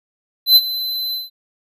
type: tone with ADSR envelope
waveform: square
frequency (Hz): 4043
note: B7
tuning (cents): +40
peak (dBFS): -5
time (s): 0.46-1.3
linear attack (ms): 100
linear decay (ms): 41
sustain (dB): -16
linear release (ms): 160
effects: none